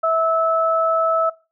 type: tone pair together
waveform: sine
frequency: 652 / 1304 Hz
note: E5 / E6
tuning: -19 / -19 cents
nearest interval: octave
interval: 1200 cents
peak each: -18 dBFS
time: 0.03-1.3 s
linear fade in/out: 10 ms
effects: noise-tail reverb RT60 0.3 s tail -20 dB re dry